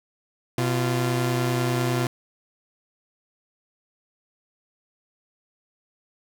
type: tone pair together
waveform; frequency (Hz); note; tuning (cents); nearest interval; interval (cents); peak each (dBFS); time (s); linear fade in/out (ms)
sawtooth; 125.41 / 346.2; B2 / F4; +27 / -15; octave + tritone; 1758; -19 / -23; 0.58-2.07; 2
effects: none